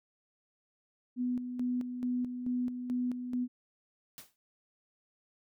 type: tone with tremolo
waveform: sine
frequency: 248 Hz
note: B3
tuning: 7 cents sharp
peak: -29 dBFS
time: 1.16-3.48 s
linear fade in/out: 50 ms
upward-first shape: square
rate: 2.3 Hz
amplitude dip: 55%
type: noise with exponential decay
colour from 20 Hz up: white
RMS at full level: -44 dBFS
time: 4.18-4.36 s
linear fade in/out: 0 ms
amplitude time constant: 37 ms
effects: none